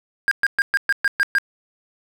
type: tone bursts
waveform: triangle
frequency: 1615 Hz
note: G#6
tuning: 49 cents flat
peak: -12 dBFS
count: 8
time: 0.28-1.384 s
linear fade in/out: 0 ms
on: 33 ms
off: 120 ms
effects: none